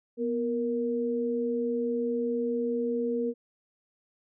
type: tone pair together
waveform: sine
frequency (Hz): 243.8 / 468.5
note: B3 / A#4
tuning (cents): -22 / +9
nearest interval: major seventh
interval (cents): 1131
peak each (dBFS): -30 / -28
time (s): 0.17-3.34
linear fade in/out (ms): 50
effects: none